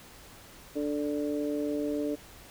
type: harmonic tone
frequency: 146.83 Hz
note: D3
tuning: in tune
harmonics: 2 / 3 / 4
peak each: -30 / -34 / -36 dBFS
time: 0.75-2.16 s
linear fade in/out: 20 ms
effects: pink hiss -51 dBFS RMS until 2.5 s